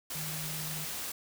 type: tone in noise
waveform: sine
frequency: 155 Hz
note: D#3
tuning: 6 cents flat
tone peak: -40 dBFS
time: 0.15-0.85 s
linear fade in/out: 5 ms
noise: white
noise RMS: -38 dBFS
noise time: 0.1-1.12 s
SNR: -5 dB
effects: none